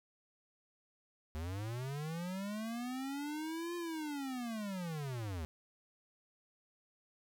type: linear two-way sweep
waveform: square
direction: up then down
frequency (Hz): 74.6 to 349.9 to 74.6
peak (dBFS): -39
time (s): 1.35-5.45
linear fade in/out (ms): 0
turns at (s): 3.76
effects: none